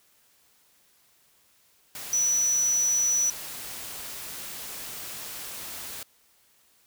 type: tone in noise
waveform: sine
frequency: 5920 Hz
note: F#8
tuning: in tune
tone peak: -21 dBFS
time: 2.13-3.3 s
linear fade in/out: 2 ms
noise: white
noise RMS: -38 dBFS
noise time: 1.95-6.03 s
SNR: +14 dB
effects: white hiss -63 dBFS RMS until 6.86 s